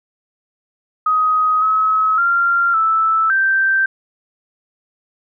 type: tone with pitch steps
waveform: sine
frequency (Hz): 1257 / 1284 / 1385 / 1316 / 1564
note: D#6 / E6 / F6 / E6 / G6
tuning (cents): +17 / -46 / -15 / -3 / -4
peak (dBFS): -12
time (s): 1.06-3.86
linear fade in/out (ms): 5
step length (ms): 560
effects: none